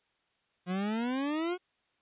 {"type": "exponential sweep", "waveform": "40% pulse", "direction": "up", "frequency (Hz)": [176.4, 370], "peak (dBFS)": -29, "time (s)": [0.66, 1.58], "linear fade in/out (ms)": 50, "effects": ["white hiss -74 dBFS RMS until 2.01 s", "resampled to 8000 Hz"]}